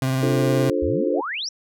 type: tone with vibrato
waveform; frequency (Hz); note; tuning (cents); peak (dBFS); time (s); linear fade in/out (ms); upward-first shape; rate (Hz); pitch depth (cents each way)
30% pulse; 131.7; C3; +12; -17; 0.02-0.7; 2; square; 19; 22
type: chord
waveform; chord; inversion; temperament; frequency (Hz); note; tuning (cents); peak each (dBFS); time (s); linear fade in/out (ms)
sine; D minor seventh; none; just; 293.7 / 352.4 / 440.5 / 528.6; D4 / F4 / A4 / C5; 0 / +16 / +2 / +18; -25; 0.22-1.21; 10
type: exponential sweep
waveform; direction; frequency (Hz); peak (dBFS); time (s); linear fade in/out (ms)
sine; up; 61.74 to 5920; -25; 0.82-1.49; 5
effects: none